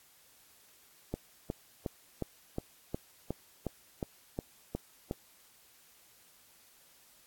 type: click train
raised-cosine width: 2 ms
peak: -20 dBFS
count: 12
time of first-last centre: 1.14-5.111 s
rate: 2.77 Hz
effects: white hiss -62 dBFS RMS until 7.26 s + AAC 64 kbps